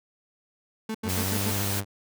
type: tone bursts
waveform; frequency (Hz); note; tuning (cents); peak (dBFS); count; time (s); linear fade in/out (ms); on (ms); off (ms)
35% pulse; 220; A3; 0; -27; 5; 0.89-1.514; 5; 56; 86
type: tone with pitch glide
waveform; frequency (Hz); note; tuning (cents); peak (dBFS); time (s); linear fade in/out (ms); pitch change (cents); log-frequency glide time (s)
sawtooth; 92.6 to 99.82; F#2 to G2; +2 to +32; -24; 1.03-1.85; 50; +130; 1.21-1.34
type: noise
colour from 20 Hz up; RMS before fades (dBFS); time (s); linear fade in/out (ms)
white; -31; 1.08-1.81; 20
effects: none